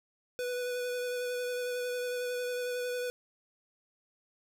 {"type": "tone with vibrato", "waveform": "square", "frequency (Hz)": 493.9, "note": "B4", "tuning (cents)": 0, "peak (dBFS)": -33, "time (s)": [0.39, 3.1], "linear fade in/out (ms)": 0, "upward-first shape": "sine", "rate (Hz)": 11, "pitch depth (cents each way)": 14, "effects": []}